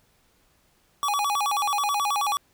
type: tone with vibrato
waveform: square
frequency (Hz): 970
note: B5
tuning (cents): -31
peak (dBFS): -23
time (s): 1.03-2.37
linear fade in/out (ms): 0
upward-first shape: square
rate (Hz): 9.3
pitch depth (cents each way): 280
effects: pink hiss -64 dBFS RMS until 2.53 s